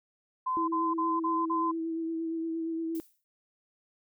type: tone bursts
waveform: sine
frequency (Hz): 1026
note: C6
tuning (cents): -34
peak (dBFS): -27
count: 5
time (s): 0.46-1.716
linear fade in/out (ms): 10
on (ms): 220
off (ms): 39
type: tone with vibrato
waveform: sine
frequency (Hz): 327.2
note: E4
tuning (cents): -13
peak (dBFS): -30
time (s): 0.57-3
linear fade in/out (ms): 0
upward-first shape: sine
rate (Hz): 8.6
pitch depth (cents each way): 19
type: noise with exponential decay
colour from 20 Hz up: violet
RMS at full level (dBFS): -44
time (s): 2.95-3.24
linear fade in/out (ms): 0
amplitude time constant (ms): 61
effects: none